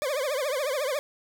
40% pulse tone with vibrato, 556 Hz, C#5, 5 cents sharp, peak -25 dBFS, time 0.02-0.99 s, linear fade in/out 0 ms, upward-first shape triangle, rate 14 Hz, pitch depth 210 cents each way, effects none

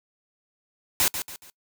white noise with echo, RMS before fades -21 dBFS, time 1-1.08 s, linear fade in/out 0 ms, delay 140 ms, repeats 3, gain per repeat -9 dB, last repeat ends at 1.5 s, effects noise-tail reverb RT60 0.1 s tail -23 dB re dry

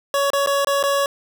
25% pulse tone with dropouts, 560 Hz, C#5, 18 cents sharp, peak -13 dBFS, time 0.14-1.06 s, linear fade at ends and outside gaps 1 ms, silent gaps 0.303-0.333 / 0.462-0.472 / 0.647-0.671 / 0.828-0.837 s, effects none

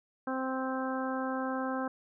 harmonic tone, 261.6 Hz, C4, in tune, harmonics 1 / 2 / 3 / 4 / 5 / 6, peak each -34 / -37 / -39 / -40 / -41 / -42 dBFS, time 0.27-1.88 s, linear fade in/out 5 ms, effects none

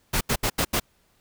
pink noise bursts at uneven times, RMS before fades -23 dBFS, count 5, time 0.13-0.21 / 0.29-0.36 / 0.43-0.5 / 0.58-0.65 / 0.73-0.8 s, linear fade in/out 10 ms, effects pink hiss -65 dBFS RMS until 1.2 s

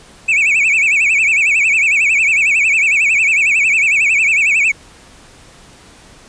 triangle tone with vibrato, 2434 Hz, D#7, 39 cents flat, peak -8 dBFS, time 0.28-4.72 s, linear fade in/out 10 ms, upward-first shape sine, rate 11 Hz, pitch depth 170 cents each way, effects pink hiss -42 dBFS RMS until 6.28 s + resampled to 22050 Hz

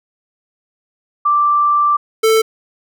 sine / square tone pair in turn, 1174.7 / 442.9 Hz, D6 / A4, 0 / +11 cents, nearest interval octave + perfect fourth, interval 1689 cents, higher first, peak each -10 dBFS, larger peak neither, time 1.25-1.97 / 2.23-2.42 s, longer first, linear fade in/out 10 ms, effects none

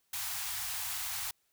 white band-stop noise, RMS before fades -37 dBFS, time 0.13-1.31 s, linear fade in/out 5 ms, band 130 to 690 Hz, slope 96 dB/octave, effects white hiss -75 dBFS RMS until 1.52 s

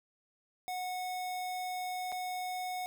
square tone with dropouts, 733 Hz, F#5, 16 cents flat, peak -36 dBFS, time 0.68-2.86 s, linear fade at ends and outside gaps 0 ms, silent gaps 2.119-2.124 s, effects none

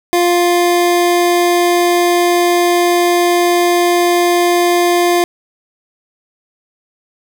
25% pulse tone, 349.9 Hz, F4, 3 cents sharp, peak -6 dBFS, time 0.13-5.24 s, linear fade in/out 0 ms, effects none

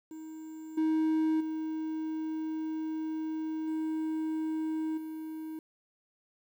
triangle tone with level steps, 315.7 Hz, D#4, 25 cents sharp, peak -39 / -23 / -30 / -28 / -35 dBFS, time 0.11-5.59 s, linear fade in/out 2 ms, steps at 0.77 / 1.4 / 3.67 / 4.97 s, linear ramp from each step 10 ms, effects 10-bit

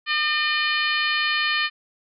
harmonic tone, 605 Hz, D#5, 49 cents flat, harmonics 2 / 3 / 4 / 5 / 6 / 7 / 8, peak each -28 / -24 / -26 / -27 / -34 / -30 / -38 dBFS, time 0.06-1.7 s, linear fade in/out 50 ms, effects none

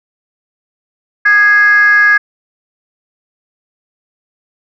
sine tone with frequency modulation, 1661.2 Hz, G#6, in tune, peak -4 dBFS, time 1.25-2.18 s, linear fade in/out 10 ms, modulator 436 Hz, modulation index 0.5, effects tanh soft clip ceiling 0 dBFS

